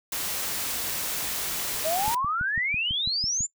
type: noise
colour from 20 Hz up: white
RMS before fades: -30 dBFS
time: 0.12-2.15 s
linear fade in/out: 5 ms
type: exponential sweep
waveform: sine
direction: up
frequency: 606 to 7320 Hz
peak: -24 dBFS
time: 1.84-3.47 s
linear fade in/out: 20 ms
type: click train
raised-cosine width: 5 ms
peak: -24 dBFS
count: 9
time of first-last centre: 2.08-3.407 s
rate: 6.03 Hz
effects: noise-tail reverb RT60 0.1 s tail -20 dB re dry